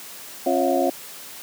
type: tone cluster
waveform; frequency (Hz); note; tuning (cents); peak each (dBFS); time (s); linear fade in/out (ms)
sine; 270.5 / 351.1 / 548 / 659 / 722; C#4 / F4 / C#5 / E5 / F#5; -42 / +9 / -20 / -1 / -43; -24; 0.46-0.9; 5
effects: white hiss -39 dBFS RMS until 1.42 s + high-pass 150 Hz 12 dB/octave